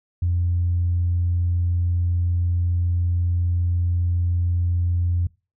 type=tone; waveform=sine; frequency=87.31 Hz; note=F2; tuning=in tune; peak=-17 dBFS; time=0.22-5.27 s; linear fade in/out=5 ms; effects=noise-tail reverb RT60 0.3 s tail -24 dB re dry + tanh soft clip ceiling -13 dBFS